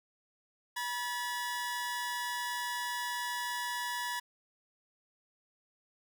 sawtooth tone pair together, 971 / 1716.7 Hz, B5 / A6, -30 / -43 cents, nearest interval minor seventh, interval 987 cents, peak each -32 / -35 dBFS, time 0.76-4.2 s, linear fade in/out 10 ms, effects none

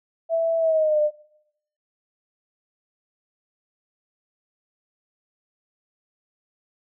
sine tone with pitch glide, 659.3 to 601.1 Hz, E5 to D5, 0 to +40 cents, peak -17 dBFS, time 0.29-1.11 s, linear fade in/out 50 ms, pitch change -160 cents, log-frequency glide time 0.58-1 s, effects noise-tail reverb RT60 0.7 s tail -18 dB re dry

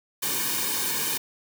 white noise with comb filter, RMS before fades -27 dBFS, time 0.22-1.18 s, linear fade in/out 10 ms, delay 1.5 ms, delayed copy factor -0.9, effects none

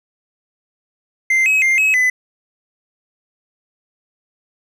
triangle tone with pitch steps, 2085 / 2551 / 2105 / 2562 / 2008 Hz, C7 / D#7 / C7 / E7 / B6, -7 / +43 / +10 / -50 / +28 cents, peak -10 dBFS, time 1.3-2.1 s, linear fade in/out 5 ms, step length 160 ms, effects none

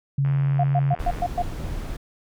sine tone, 138.59 Hz, C#3, in tune, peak -18 dBFS, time 0.18-0.94 s, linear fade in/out 5 ms
click train, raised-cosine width 0.5 ms, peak -24 dBFS, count 78, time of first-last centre 0.25-1.198 s, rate 81.2 Hz
sine tone bursts, 707 Hz, F5, 21 cents sharp, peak -20 dBFS, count 6, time 0.59-1.422 s, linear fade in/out 5 ms, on 47 ms, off 110 ms
brown noise, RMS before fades -29 dBFS, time 0.99-1.97 s, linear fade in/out 10 ms
effects none

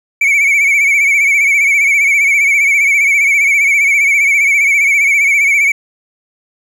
triangle tone with vibrato, 2262 Hz, C#7, 34 cents sharp, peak -6 dBFS, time 0.21-5.72 s, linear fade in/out 5 ms, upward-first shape sine, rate 15 Hz, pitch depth 66 cents each way, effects none

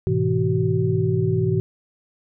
sine tone cluster, 105.4 / 125.9 / 163.1 / 377.2 Hz, G#2 / B2 / E3 / F#4, +26 / +34 / -18 / +33 cents, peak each -23 dBFS, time 0.07-1.6 s, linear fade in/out 0 ms, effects none

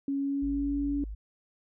sine tone with pitch glide, 277.2 to 284.7 Hz, C#4 to C#4, 0 to +46 cents, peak -27 dBFS, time 0.08-1.04 s, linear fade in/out 2 ms, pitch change +46 cents, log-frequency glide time 0.18-0.88 s
sine tone, 52 Hz, G#1, 3 cents sharp, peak -35 dBFS, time 0.42-1.15 s, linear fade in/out 10 ms
effects none

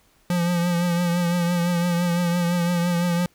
square tone with vibrato, 174 Hz, F3, 6 cents flat, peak -20 dBFS, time 0.3-3.26 s, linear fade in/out 2 ms, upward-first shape triangle, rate 5.9 Hz, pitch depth 46 cents each way, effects pink hiss -60 dBFS RMS until 3.34 s

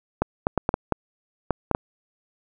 clicks, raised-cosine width 1 ms, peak -6 dBFS, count 9, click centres 0.22 / 0.469 / 0.577 / 0.691 / 0.741 / 0.923 / 1.507 / 1.713 / 1.749 s, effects none

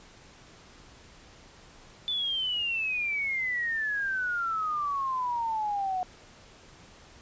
sine exponential sweep, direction down, 3520 to 727 Hz, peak -27 dBFS, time 2.08-6.03 s, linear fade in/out 0 ms, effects pink hiss -53 dBFS RMS until 7.21 s + resampled to 16000 Hz

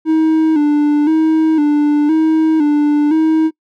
triangle tone with vibrato, 305.9 Hz, D#4, 29 cents flat, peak -7 dBFS, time 0.05-3.51 s, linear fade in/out 50 ms, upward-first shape square, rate 0.98 Hz, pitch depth 63 cents each way, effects noise-tail reverb RT60 0.1 s tail -24 dB re dry

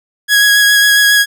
sawtooth tone with vibrato, 1661.2 Hz, G#6, in tune, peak -3 dBFS, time 0.28-1.26 s, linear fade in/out 50 ms, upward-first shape sine, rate 7.3 Hz, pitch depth 14 cents each way, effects none

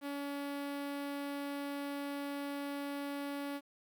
sawtooth tone with notch filter, 283.4 Hz, C#4, 38 cents sharp, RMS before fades -40 dBFS, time 0.01-3.61 s, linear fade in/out 50 ms, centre 6700 Hz, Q 1.1, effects 11-bit

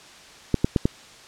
clicks, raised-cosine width 3 ms, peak -5 dBFS, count 4, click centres 0.543 / 0.645 / 0.762 / 0.855 s, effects white hiss -46 dBFS RMS until 1.27 s + low-pass 6000 Hz 12 dB/octave

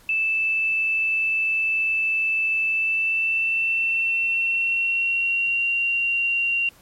sine tone with pitch glide, 2637 to 2760 Hz, E7 to F7, 0 to -21 cents, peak -19 dBFS, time 0.09-6.69 s, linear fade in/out 2 ms, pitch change +79 cents, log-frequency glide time 2.68-5.65 s, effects pink hiss -53 dBFS RMS until 6.81 s + MP3 64 kbps

